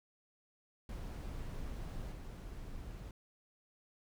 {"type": "noise with level steps", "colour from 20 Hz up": "brown", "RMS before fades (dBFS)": [-43, -46], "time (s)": [0.89, 3.11], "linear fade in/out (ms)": 2, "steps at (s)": 2.11, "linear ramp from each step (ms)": 20, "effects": []}